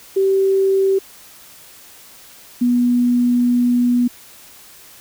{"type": "tone pair in turn", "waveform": "sine", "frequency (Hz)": [387, 243.8], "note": ["G4", "B3"], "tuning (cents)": [-22, -22], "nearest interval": "minor sixth", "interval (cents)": 800, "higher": "first", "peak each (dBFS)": -12, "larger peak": "neither", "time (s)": [[0.16, 0.99], [2.61, 4.08]], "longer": "second", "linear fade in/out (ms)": 10, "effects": ["white hiss -43 dBFS RMS until 5 s"]}